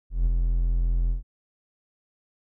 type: tone with ADSR envelope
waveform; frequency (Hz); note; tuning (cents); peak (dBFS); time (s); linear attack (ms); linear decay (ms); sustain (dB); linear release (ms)
triangle; 42.56; F1; -44; -15; 0.1-1.23; 160; 22; -3; 130
effects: none